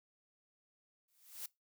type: noise with exponential growth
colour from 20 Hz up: blue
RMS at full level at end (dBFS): -41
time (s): 1.08-1.46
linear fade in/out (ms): 5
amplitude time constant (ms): 82
effects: noise-tail reverb RT60 0.2 s tail -22 dB re dry